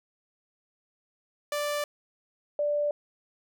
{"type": "tone pair in turn", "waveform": ["sawtooth", "sine"], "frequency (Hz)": [587.3, 587.3], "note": ["D5", "D5"], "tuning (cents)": [0, 0], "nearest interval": "unison", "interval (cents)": 0, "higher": "neither", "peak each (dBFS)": -24, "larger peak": "neither", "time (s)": [[1.52, 1.84], [2.59, 2.91]], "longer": "neither", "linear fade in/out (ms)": 2, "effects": []}